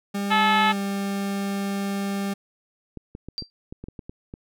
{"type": "tone with pitch glide", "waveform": "40% pulse", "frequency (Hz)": [200.4, 198.33], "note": ["G3", "G3"], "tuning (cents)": [38, 20], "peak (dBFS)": -24, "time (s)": [0.14, 2.34], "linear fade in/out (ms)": 10, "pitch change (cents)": -18, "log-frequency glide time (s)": [0.71, 0.78]}
{"type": "harmonic tone", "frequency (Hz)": 432.5, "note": "A4", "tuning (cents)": -30, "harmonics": [2, 3, 4, 5, 6, 7, 8, 9], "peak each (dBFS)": [-20, -24, -26, -28, -30, -31, -32, -33], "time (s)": [0.3, 0.73], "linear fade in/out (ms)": 20}
{"type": "clicks", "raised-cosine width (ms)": 3, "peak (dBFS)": -23, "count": 10, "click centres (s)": [2.973, 3.151, 3.286, 3.423, 3.725, 3.84, 3.885, 3.992, 4.095, 4.339]}
{"type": "tone with exponential decay", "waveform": "sine", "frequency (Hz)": 4700, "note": "D8", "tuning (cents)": 1, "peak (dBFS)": -23, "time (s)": [3.38, 3.5], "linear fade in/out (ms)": 0, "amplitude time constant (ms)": 24}
{"effects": []}